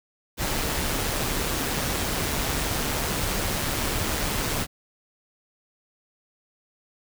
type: noise with amplitude modulation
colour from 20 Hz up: pink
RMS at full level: -25 dBFS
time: 0.37-4.67 s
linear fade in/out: 50 ms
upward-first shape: sine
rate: 147 Hz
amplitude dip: 35%
effects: none